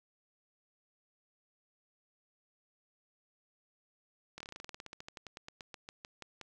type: slowing click train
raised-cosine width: 0.2 ms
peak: -28 dBFS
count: 26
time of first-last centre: 4.38-6.413 s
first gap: 24 ms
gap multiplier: 1.09
effects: 11-bit